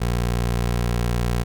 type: tone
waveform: 20% pulse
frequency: 59.4 Hz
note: A#1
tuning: 33 cents sharp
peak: -15 dBFS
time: 0-1.44 s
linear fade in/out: 20 ms
effects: none